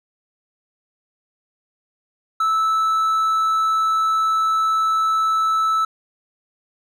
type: tone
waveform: triangle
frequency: 1311 Hz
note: E6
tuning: 10 cents flat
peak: -14 dBFS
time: 2.4-5.85 s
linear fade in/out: 5 ms
effects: none